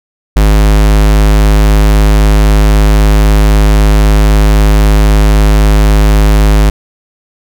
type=tone; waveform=square; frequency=51.91 Hz; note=G#1; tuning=in tune; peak=-4 dBFS; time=0.36-6.7 s; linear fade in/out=5 ms; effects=none